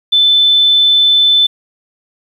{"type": "tone", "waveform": "sine", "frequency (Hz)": 3520, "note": "A7", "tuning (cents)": 0, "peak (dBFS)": -6, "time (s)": [0.12, 1.47], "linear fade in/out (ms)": 10, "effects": ["7-bit"]}